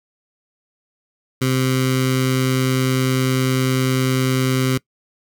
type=tone with notch filter; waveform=15% pulse; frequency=130 Hz; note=C3; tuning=11 cents flat; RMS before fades=-18 dBFS; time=1.41-4.78 s; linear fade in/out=10 ms; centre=690 Hz; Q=0.69; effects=noise-tail reverb RT60 0.1 s tail -22 dB re dry